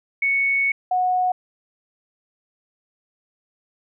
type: tone pair in turn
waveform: sine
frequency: 2217 / 732.6 Hz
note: C#7 / F#5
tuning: 0 / -17 cents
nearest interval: octave + perfect fifth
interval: 1917 cents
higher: first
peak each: -17 dBFS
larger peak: neither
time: 0.22-0.72 / 0.91-1.32 s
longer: first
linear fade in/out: 5 ms
effects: none